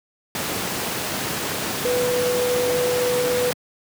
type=tone in noise; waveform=sine; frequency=493.9 Hz; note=B4; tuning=in tune; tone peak=-19 dBFS; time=1.85-3.51 s; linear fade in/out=2 ms; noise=pink; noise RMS=-25 dBFS; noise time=0.35-3.53 s; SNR=+3 dB; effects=high-pass 150 Hz 12 dB/octave